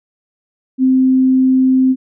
sine tone, 260.2 Hz, C4, 9 cents flat, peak -8 dBFS, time 0.78-1.96 s, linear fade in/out 50 ms, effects none

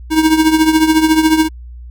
square tone with tremolo, 315.7 Hz, D#4, 25 cents sharp, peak -6 dBFS, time 0.1-1.49 s, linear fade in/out 50 ms, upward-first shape triangle, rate 14 Hz, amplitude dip 75%, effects added 60 Hz sine -29 dBFS peak until 1.9 s

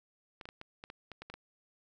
clicks, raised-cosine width 0.3 ms, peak -29 dBFS, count 10, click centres 0.412 / 0.455 / 0.489 / 0.614 / 0.839 / 0.901 / 1.117 / 1.22 / 1.3 / 1.34 s, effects none

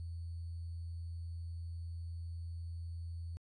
sine tone with sample-and-hold, 84.1 Hz, E2, 35 cents sharp, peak -40 dBFS, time 0-3.37 s, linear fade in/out 0 ms, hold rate 4410 Hz, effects AAC 32 kbps

